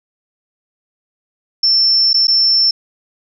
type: tone with dropouts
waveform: sine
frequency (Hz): 5370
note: E8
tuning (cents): +31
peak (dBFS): -9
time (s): 1.63-2.71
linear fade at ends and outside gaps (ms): 5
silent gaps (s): 2.132-2.141 / 2.271-2.28
effects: none